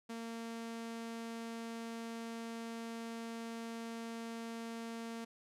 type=tone; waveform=sawtooth; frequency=229.4 Hz; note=A#3; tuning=28 cents flat; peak=-38 dBFS; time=0.09-5.25 s; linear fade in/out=10 ms; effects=low-pass 11000 Hz 12 dB/octave